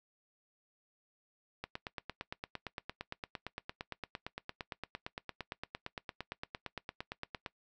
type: click train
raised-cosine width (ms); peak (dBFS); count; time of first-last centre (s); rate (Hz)
0.3; -23; 52; 1.64-7.462; 8.76
effects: noise-tail reverb RT60 0.1 s tail -20 dB re dry